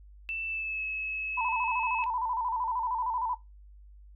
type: tone with pitch glide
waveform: sine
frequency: 2660 to 2584 Hz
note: E7 to E7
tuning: +15 to -35 cents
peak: -31 dBFS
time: 0.29-2.04 s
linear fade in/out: 0 ms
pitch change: -50 cents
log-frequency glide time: 0.45-0.83 s
type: tone with vibrato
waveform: sine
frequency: 947 Hz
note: A#5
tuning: 27 cents sharp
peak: -28 dBFS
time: 1.37-3.35 s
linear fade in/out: 10 ms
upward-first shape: square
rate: 13 Hz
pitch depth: 85 cents each way
effects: noise-tail reverb RT60 0.2 s tail -18 dB re dry + added 50 Hz sine -49 dBFS peak until 4.15 s